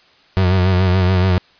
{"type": "tone with vibrato", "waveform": "35% pulse", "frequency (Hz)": 92.3, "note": "F#2", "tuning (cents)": -4, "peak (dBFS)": -10, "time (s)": [0.37, 1.38], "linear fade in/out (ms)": 0, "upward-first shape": "sine", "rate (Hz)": 7, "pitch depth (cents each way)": 55, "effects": ["white hiss -51 dBFS RMS until 1.59 s", "resampled to 11025 Hz"]}